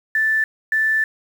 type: tone bursts at uneven times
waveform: sine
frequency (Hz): 1760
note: A6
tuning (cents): 0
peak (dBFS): -15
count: 2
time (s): 0.15-0.44 / 0.72-1.04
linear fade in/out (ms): 2
effects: 7-bit